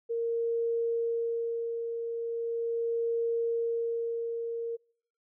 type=tone with tremolo; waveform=sine; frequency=463.5 Hz; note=A#4; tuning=10 cents flat; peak=-26 dBFS; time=0.09-4.77 s; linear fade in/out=20 ms; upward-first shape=sine; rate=0.39 Hz; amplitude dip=45%; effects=noise-tail reverb RT60 0.6 s tail -26 dB re dry